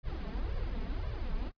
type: noise with flanger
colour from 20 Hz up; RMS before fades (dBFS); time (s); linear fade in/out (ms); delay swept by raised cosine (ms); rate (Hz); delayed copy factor
brown; -35; 0.03-1.52; 50; 1.7 to 4.6; 1.9; +0.95
effects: noise-tail reverb RT60 0.1 s tail -23 dB re dry + resampled to 11025 Hz